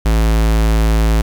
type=tone; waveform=square; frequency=54.8 Hz; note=A1; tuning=6 cents flat; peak=-11 dBFS; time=0.05-1.22 s; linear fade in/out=10 ms; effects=8-bit